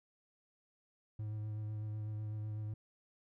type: tone with vibrato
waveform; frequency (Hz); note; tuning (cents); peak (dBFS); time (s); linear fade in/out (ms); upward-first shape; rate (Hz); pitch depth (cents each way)
triangle; 106.9; A2; -49; -36; 1.19-2.74; 5; sine; 8; 19
effects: none